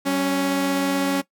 sawtooth tone pair together, 190.24 / 277.4 Hz, F#3 / C#4, +48 / +1 cents, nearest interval perfect fifth, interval 653 cents, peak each -24 / -16 dBFS, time 0.05-1.22 s, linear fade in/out 20 ms, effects noise-tail reverb RT60 0.1 s tail -18 dB re dry

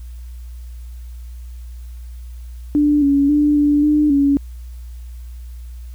sine tone with pitch steps, 294.3 / 280.9 / 295 / 292 / 299.3 / 281.2 Hz, D4 / C#4 / D4 / D4 / D4 / C#4, +4 / +23 / +8 / -10 / +33 / +25 cents, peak -11 dBFS, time 2.75-4.37 s, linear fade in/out 0 ms, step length 270 ms, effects added 60 Hz sine -30 dBFS peak until 5.94 s + white hiss -54 dBFS RMS until 5.94 s

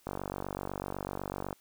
click train, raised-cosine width 1 ms, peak -21 dBFS, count 71, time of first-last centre 0.07-1.528 s, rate 48 Hz, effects white hiss -65 dBFS RMS until 1.6 s

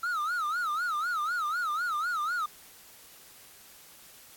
triangle tone with vibrato, 1320 Hz, E6, 2 cents sharp, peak -26 dBFS, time 0.03-2.46 s, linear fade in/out 5 ms, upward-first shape sine, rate 4 Hz, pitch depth 180 cents each way, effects white hiss -53 dBFS RMS until 4.36 s + AAC 64 kbps

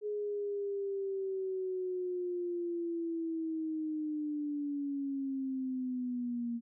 sine linear sweep, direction down, 420.2 to 233.1 Hz, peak -33 dBFS, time 0.01-6.61 s, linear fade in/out 50 ms, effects none

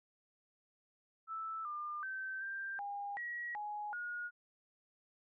sine tone with pitch steps, 1317 / 1201 / 1546 / 1581 / 809 / 1912 / 835 / 1440 Hz, E6 / D6 / G6 / G6 / G#5 / A#6 / G#5 / F#6, -2 / +38 / -24 / +14 / -46 / +43 / +9 / -47 cents, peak -39 dBFS, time 1.27-4.31 s, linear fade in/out 50 ms, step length 380 ms, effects none

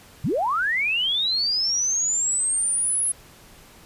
sine linear sweep, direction up, 98 to 10750 Hz, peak -20 dBFS, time 0.24-3.12 s, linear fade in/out 5 ms, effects pink hiss -49 dBFS RMS until 3.85 s + resampled to 32000 Hz

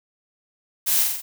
blue noise with echo, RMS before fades -21 dBFS, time 0.86-1.04 s, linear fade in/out 20 ms, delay 45 ms, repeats 4, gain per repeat -3 dB, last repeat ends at 1.22 s, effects none

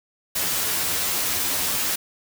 white noise with comb filter, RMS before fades -24 dBFS, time 0.35-1.96 s, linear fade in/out 10 ms, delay 11 ms, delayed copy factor +0.65, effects none

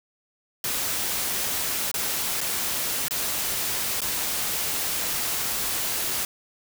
white noise with dropouts, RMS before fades -27 dBFS, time 0.64-6.25 s, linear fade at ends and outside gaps 2 ms, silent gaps 1.915-1.941 / 2.407-2.412 / 3.083-3.108 / 4.006-4.017 s, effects none

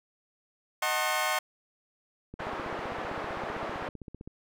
20% pulse chord, D# diminished seventh, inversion none, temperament just, 622.3 / 746.7 / 896 / 1075.3 Hz, D#5 / F#5 / A5 / C6, 0 / +16 / +31 / +47 cents, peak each -28 / -27 / -30 / -26 dBFS, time 0.82-1.39 s, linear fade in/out 5 ms
click train, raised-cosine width 3 ms, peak -29 dBFS, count 31, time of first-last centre 2.34-4.275 s, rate 15.5 Hz
pink band-pass noise, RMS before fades -36 dBFS, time 2.39-3.89 s, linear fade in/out 10 ms, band 420 to 1500 Hz, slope 12 dB/octave
effects none

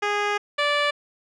10% pulse tone pair in turn, 412.1 / 582.8 Hz, G#4 / D5, -13 / -13 cents, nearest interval tritone, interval 600 cents, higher second, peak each -13 / -11 dBFS, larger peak second, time 0.02-0.38 / 0.58-0.91 s, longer first, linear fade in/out 10 ms, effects low-pass 4000 Hz 12 dB/octave

